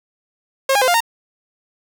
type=tone with pitch steps; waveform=sawtooth; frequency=538 / 814 / 514 / 702 / 922 Hz; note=C5 / G#5 / C5 / F5 / A#5; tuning=+48 / -35 / -31 / +9 / -19 cents; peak=-9 dBFS; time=0.69-1.005 s; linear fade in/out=5 ms; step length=63 ms; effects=none